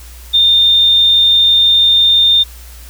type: tone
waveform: sine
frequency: 3623 Hz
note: A7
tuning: 50 cents sharp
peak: -6 dBFS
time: 0.33-2.44 s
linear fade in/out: 20 ms
effects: added 60 Hz sine -32 dBFS peak until 2.89 s + white hiss -39 dBFS RMS until 2.89 s